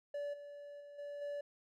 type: tone with level steps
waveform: triangle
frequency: 577 Hz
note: D5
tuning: 31 cents flat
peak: -36 / -46 / -49 / -41 / -37 dBFS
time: 0.14-1.41 s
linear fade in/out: 5 ms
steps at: 0.33 / 0.8 / 0.98 / 1.21 s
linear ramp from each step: 10 ms
effects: none